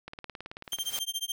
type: click train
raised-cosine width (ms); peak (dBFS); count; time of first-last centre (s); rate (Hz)
0.3; -24; 14; 0.08-0.787; 18.4
type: noise with exponential growth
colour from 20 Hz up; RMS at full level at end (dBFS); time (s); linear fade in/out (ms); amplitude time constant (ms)
white; -34; 0.64-0.99; 1; 74
type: tone with tremolo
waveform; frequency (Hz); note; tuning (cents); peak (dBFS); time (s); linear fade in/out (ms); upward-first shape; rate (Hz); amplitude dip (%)
sawtooth; 3165; G7; +16; -25; 0.72-1.32; 2; sine; 14; 100
effects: none